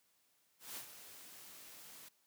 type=noise with ADSR envelope; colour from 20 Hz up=white; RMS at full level=-45 dBFS; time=0.59-2.09 s; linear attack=170 ms; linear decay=92 ms; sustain=-10 dB; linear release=10 ms; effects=white hiss -75 dBFS RMS until 2.26 s + high-pass 100 Hz 12 dB/octave